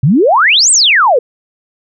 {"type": "exponential two-way sweep", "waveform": "sine", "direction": "up then down", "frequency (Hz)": [119.5, 8660, 448.2], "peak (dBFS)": -5, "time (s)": [0.03, 1.19], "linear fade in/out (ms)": 5, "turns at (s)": 0.71, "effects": []}